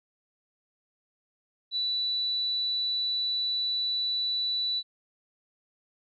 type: tone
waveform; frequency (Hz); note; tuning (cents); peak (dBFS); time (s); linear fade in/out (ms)
sine; 3960; B7; +4; -26; 1.71-4.83; 50
effects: none